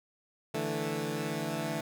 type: chord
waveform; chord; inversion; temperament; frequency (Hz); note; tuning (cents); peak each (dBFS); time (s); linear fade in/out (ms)
15% pulse; D suspended second; none; equal; 146.83 / 164.81 / 220; D3 / E3 / A3; 0 / 0 / 0; -30; 0.54-1.81; 5
effects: none